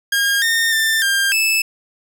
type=tone with pitch steps; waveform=sawtooth; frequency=1621 / 1828 / 1785 / 1598 / 2621 Hz; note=G#6 / A#6 / A6 / G6 / E7; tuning=-42 / -34 / +24 / +33 / -11 cents; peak=-11 dBFS; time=0.12-1.62 s; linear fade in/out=5 ms; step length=300 ms; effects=none